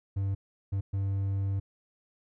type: tone bursts at uneven times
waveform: triangle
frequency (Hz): 98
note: G2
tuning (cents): 0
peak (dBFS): -25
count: 3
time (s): 0.16-0.35 / 0.72-0.81 / 0.93-1.6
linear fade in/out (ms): 10
effects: none